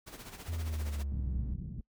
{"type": "noise with tremolo", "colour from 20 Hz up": "pink", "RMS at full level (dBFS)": -45, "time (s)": [0.06, 1.04], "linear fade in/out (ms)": 20, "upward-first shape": "sine", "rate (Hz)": 15, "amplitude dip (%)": 65}
{"type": "exponential sweep", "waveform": "triangle", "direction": "down", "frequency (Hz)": [84.5, 59.6], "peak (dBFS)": -31, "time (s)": [0.48, 1.54], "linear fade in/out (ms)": 5}
{"type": "low-pass noise", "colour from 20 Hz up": "white", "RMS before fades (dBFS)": -40, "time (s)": [1.12, 1.81], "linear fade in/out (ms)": 2, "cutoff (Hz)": 180, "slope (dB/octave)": 24}
{"effects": ["noise-tail reverb RT60 0.1 s tail -24 dB re dry"]}